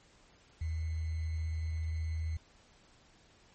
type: tone with sample-and-hold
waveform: sine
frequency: 80.1 Hz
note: E2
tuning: 49 cents flat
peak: -32 dBFS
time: 0.61-2.37 s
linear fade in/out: 5 ms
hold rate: 2100 Hz
effects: pink hiss -63 dBFS RMS until 3.54 s + MP3 32 kbps